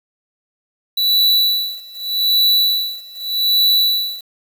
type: tone with tremolo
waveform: square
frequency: 3951 Hz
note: B7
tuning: in tune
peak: -11 dBFS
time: 0.97-4.21 s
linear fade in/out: 5 ms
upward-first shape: sine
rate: 0.83 Hz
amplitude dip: 95%
effects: 7-bit